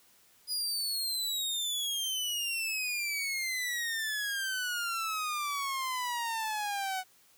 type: exponential sweep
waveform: sawtooth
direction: down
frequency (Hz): 4978 to 740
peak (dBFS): -28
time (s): 0.47-7.04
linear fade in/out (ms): 50
effects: white hiss -63 dBFS RMS until 7.37 s